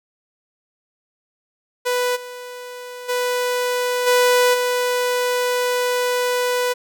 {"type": "tone with level steps", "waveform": "sawtooth", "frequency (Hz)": 494.5, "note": "B4", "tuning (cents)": 2, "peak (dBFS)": [-14, -28, -15, -9, -14], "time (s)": [1.85, 6.74], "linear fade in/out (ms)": 20, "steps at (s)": [2.15, 3.08, 4.06, 4.53], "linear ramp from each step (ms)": 20, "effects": []}